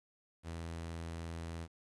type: tone with vibrato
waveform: sawtooth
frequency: 83.1 Hz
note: E2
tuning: 15 cents sharp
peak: -37 dBFS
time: 0.43-1.68 s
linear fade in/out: 50 ms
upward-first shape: sine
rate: 17 Hz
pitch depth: 9 cents each way
effects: resampled to 24000 Hz + 11-bit